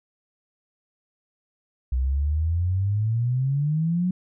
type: exponential sweep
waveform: sine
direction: up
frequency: 61.74 to 185.4 Hz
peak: -20 dBFS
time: 1.92-4.11 s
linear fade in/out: 5 ms
effects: none